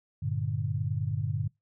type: chord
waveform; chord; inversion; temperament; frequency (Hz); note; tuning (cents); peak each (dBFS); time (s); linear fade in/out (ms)
sine; G minor; none; equal; 98 / 116.54 / 146.83; G2 / Bb2 / D3; 0 / 0 / 0; -32; 0.22-1.48; 10
effects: noise-tail reverb RT60 0.2 s tail -25 dB re dry